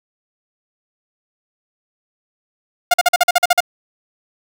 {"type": "tone bursts", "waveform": "sawtooth", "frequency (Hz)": 709, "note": "F5", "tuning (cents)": 26, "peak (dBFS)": -5, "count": 10, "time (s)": [2.91, 3.605], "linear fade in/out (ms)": 5, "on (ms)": 29, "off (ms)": 45, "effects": []}